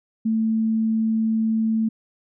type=tone; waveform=sine; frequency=222 Hz; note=A3; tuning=16 cents sharp; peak=-18 dBFS; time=0.25-1.89 s; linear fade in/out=10 ms; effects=none